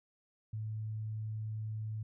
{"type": "tone", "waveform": "sine", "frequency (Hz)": 108.7, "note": "A2", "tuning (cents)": -21, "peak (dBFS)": -36, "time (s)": [0.53, 2.03], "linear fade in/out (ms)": 5, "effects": []}